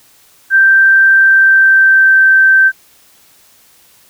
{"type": "tone with pitch glide", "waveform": "sine", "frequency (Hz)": [1568, 1555.4], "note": ["G6", "G6"], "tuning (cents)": [0, -14], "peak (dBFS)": -4, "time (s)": [0.5, 2.72], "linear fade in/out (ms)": 50, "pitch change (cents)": -14, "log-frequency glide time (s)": [1.18, 2.22], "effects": ["white hiss -47 dBFS RMS until 4.09 s"]}